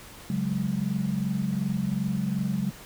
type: chord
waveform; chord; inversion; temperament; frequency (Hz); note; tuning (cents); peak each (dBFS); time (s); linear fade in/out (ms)
sine; C# suspended fourth; none; equal; 138.59 / 185 / 207.7; C#3 / F#3 / G#3; 0 / 0 / 0; -31 / -28 / -29; 0.3-2.71; 2
effects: pink hiss -46 dBFS RMS until 2.85 s